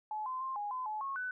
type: tone with pitch steps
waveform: sine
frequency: 856 / 1030 / 1054 / 825 / 1020 / 856 / 1093 / 1499 Hz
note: A5 / C6 / C6 / G#5 / C6 / A5 / C#6 / F#6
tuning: -48 / -28 / +12 / -12 / -44 / -48 / -25 / +22 cents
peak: -35 dBFS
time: 0.11-1.31 s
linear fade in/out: 2 ms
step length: 150 ms
effects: none